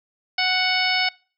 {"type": "harmonic tone with a mistuned harmonic", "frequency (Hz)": 740, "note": "F#5", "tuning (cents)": 0, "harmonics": [1, 2, 3, 4, 5, 6, 7], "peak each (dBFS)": [-26, -28, -23, -27, -30, -27, -27], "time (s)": [0.38, 1.09], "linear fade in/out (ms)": 5, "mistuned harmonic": 7, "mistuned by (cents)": 16, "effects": ["noise-tail reverb RT60 0.4 s tail -25 dB re dry"]}